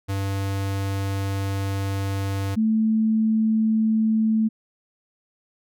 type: tone pair in turn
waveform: square / sine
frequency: 98 / 220 Hz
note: G2 / A3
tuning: 0 / 0 cents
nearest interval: octave + major second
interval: 1400 cents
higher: second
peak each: -24 / -17 dBFS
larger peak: second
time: 0.08-2.56 / 2.56-4.49 s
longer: first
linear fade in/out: 20 ms
effects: none